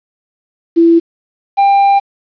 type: tone pair in turn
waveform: sine / triangle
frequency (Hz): 334.4 / 795.3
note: E4 / G5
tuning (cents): +25 / +25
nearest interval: octave + minor third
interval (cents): 1500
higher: second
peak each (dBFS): -4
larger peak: neither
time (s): 0.76-1 / 1.57-2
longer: second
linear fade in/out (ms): 20
effects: resampled to 11025 Hz + 7-bit